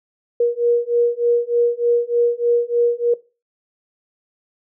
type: beating tone pair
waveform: sine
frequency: 474.1 / 477.4 Hz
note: A#4 / A#4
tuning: +29 / +41 cents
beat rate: 3.3 Hz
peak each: -18 dBFS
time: 0.4-3.14 s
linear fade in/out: 5 ms
effects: noise-tail reverb RT60 0.3 s tail -19 dB re dry